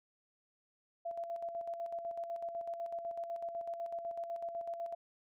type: tone with tremolo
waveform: sine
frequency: 679 Hz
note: F5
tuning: 49 cents flat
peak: -36 dBFS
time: 1.05-4.95 s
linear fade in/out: 10 ms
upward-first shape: square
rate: 8 Hz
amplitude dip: 50%
effects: none